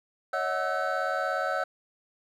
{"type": "tone cluster", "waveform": "triangle", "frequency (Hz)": [559, 636, 735, 1313, 1515], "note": ["C#5", "D#5", "F#5", "E6", "F#6"], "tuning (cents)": [14, 38, -12, -7, 40], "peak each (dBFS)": -31, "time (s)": [0.33, 1.64], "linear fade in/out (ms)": 5, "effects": []}